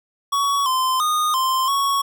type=tone with pitch steps; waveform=square; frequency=1123 / 1035 / 1231 / 1044 / 1111 Hz; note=C#6 / C6 / D#6 / C6 / C#6; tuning=+22 / -19 / -19 / -4 / +4 cents; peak=-18 dBFS; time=0.32-2.02 s; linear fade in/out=10 ms; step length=340 ms; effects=none